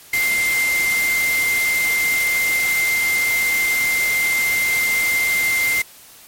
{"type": "tone in noise", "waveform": "sine", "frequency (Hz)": 2093, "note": "C7", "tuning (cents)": 0, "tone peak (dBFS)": -16, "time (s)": [0.13, 5.82], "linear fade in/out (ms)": 5, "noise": "white", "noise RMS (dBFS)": -25, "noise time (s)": [0.13, 5.82], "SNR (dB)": 6, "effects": ["white hiss -44 dBFS RMS until 6.27 s", "MP3 64 kbps"]}